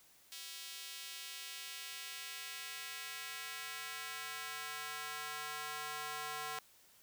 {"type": "tone with high-pass filter sweep", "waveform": "square", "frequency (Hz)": 150, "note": "D3", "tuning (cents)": 37, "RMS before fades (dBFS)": -45, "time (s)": [0.32, 6.59], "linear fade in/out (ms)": 0, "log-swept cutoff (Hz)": [3700, 970], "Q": 1.1, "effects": ["white hiss -65 dBFS RMS until 7.02 s"]}